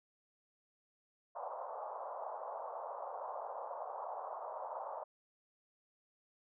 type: band-pass noise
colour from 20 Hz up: pink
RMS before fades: -44 dBFS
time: 1.35-5.04 s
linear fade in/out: 10 ms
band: 550 to 1100 Hz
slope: 48 dB/octave
effects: none